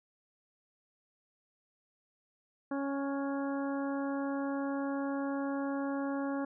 harmonic tone with a mistuned harmonic, 277.2 Hz, C#4, in tune, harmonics 1 / 2 / 3 / 4 / 5 / 6, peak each -33 / -39 / -43 / -45 / -47 / -49 dBFS, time 2.71-6.45 s, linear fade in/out 5 ms, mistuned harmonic 5, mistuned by +22 cents, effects none

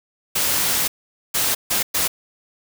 white noise bursts at uneven times, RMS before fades -20 dBFS, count 4, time 0.35-0.88 / 1.34-1.55 / 1.7-1.83 / 1.94-2.08 s, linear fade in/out 10 ms, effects none

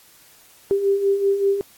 sine beating tone pair, 392 / 397.2 Hz, G4 / G4, 0 / +23 cents, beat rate 5.2 Hz, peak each -24 / -17 dBFS, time 0.71-1.61 s, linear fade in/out 0 ms, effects white hiss -51 dBFS RMS until 1.77 s + AAC 64 kbps

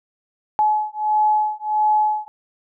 sine beating tone pair, 851 / 852.5 Hz, G#5 / G#5, +42 / +45 cents, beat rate 1.5 Hz, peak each -19 dBFS, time 0.59-2.28 s, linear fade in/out 0 ms, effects none

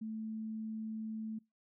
sine tone, 219.5 Hz, A3, 4 cents flat, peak -38 dBFS, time 0.01-1.39 s, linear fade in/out 10 ms, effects noise-tail reverb RT60 0.2 s tail -23 dB re dry

